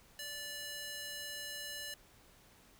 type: tone with high-pass filter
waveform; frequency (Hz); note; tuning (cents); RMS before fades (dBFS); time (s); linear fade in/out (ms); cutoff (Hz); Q
square; 583; D5; -13; -44; 0.19-1.94; 2; 2200; 0.74
effects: pink hiss -63 dBFS RMS until 2.79 s